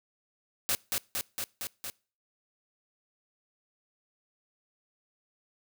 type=noise with echo; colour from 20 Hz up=white; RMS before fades=-28 dBFS; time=0.69-0.75 s; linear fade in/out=0 ms; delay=230 ms; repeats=5; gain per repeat=-2 dB; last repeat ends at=1.9 s; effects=noise-tail reverb RT60 0.4 s tail -25 dB re dry